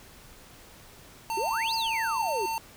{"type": "tone", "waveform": "square", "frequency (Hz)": 902, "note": "A5", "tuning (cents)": 43, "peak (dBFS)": -29, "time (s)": [1.3, 2.58], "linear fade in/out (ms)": 0}
{"type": "exponential two-way sweep", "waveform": "sine", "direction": "up then down", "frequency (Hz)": [354.9, 4978, 354.9], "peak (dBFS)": -29, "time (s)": [1.37, 2.46], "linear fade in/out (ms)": 5, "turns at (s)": 1.74}
{"effects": ["pink hiss -51 dBFS RMS until 2.76 s"]}